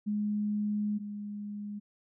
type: tone pair in turn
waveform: sine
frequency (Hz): 208.7 / 206.4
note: G#3 / G#3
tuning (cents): +9 / -10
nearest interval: unison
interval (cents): 19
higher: first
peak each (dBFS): -28 / -36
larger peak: first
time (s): 0.06-0.99 / 0.99-1.8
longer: first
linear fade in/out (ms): 20
effects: none